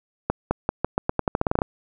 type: accelerating click train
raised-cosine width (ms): 1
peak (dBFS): -6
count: 15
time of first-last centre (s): 0.3-1.618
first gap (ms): 210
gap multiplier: 0.86
effects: none